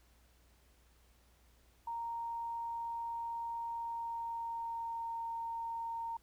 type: tone with pitch glide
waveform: sine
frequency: 929 to 920.5 Hz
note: A#5 to A#5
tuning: -6 to -22 cents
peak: -37 dBFS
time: 1.87-6.17 s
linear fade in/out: 5 ms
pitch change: -16 cents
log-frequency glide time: 3.75-5.14 s
effects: added 60 Hz sine -66 dBFS peak until 6.22 s + pink hiss -70 dBFS RMS until 6.22 s